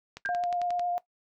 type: click train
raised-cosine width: 0.2 ms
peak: -23 dBFS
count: 8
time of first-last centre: 0.17-0.795 s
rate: 11.2 Hz
type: tone with exponential decay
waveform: sine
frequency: 1597 Hz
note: G6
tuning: 32 cents sharp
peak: -26 dBFS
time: 0.25-0.46 s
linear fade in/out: 2 ms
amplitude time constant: 45 ms
type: tone with vibrato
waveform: sine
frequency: 706 Hz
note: F5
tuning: 19 cents sharp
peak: -27 dBFS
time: 0.29-0.98 s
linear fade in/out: 0 ms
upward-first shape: triangle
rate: 9.2 Hz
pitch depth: 17 cents each way
effects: noise-tail reverb RT60 0.1 s tail -17 dB re dry